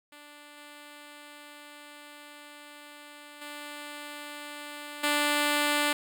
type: tone with level steps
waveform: 5% pulse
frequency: 293.7 Hz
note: D4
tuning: in tune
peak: -37 / -35 / -28 / -13 dBFS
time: 0.12-5.93 s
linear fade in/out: 5 ms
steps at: 0.57 / 3.41 / 5.03 s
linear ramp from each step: 10 ms
effects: none